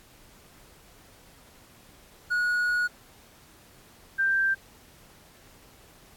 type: tone pair in turn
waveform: triangle / sine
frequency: 1454 / 1575.6 Hz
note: F#6 / G6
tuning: -31 / +8 cents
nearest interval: minor second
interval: 139 cents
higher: second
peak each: -21 dBFS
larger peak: neither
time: 2.3-2.88 / 4.18-4.55 s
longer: first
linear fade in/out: 20 ms
effects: pink hiss -55 dBFS RMS until 6.16 s + AAC 64 kbps